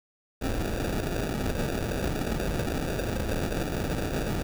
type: noise with sample-and-hold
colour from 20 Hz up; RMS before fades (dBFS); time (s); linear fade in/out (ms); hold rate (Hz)
pink; -29; 0.41-4.43; 10; 1050
effects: none